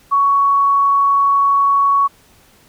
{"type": "tone", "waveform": "sine", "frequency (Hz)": 1117, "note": "C#6", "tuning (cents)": 13, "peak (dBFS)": -10, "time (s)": [0.11, 2.08], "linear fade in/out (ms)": 20, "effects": ["pink hiss -50 dBFS RMS until 2.68 s"]}